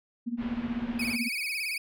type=tone with tremolo; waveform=sine; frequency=236.8 Hz; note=A#3; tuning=27 cents sharp; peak=-26 dBFS; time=0.26-1.29 s; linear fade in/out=20 ms; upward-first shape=sine; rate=16 Hz; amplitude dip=85%
type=low-pass noise; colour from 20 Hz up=pink; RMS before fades=-42 dBFS; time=0.37-1.18 s; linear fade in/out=50 ms; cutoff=3000 Hz; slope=24 dB/octave
type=tone with vibrato; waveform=35% pulse; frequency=2380 Hz; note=D7; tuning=22 cents sharp; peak=-28 dBFS; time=0.99-1.78 s; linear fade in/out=5 ms; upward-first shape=sine; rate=18 Hz; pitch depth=130 cents each way
effects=none